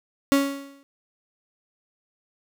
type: tone with exponential decay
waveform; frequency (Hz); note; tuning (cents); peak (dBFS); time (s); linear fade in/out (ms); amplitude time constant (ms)
35% pulse; 277.9; C#4; +4; -12; 0.32-0.83; 0; 110
effects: none